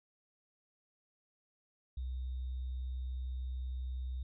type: tone with sample-and-hold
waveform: sine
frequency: 63.5 Hz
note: B1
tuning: 49 cents sharp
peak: -36 dBFS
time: 1.97-4.23 s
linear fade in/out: 5 ms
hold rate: 3675 Hz
effects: resampled to 11025 Hz